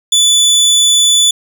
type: tone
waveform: 25% pulse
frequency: 3474 Hz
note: A7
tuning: 23 cents flat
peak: -3 dBFS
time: 0.12-1.31 s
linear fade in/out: 5 ms
effects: none